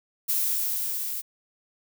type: noise with level ramp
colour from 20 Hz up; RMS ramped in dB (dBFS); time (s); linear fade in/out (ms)
violet; -24 to -32; 0.28-1.22; 20
effects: none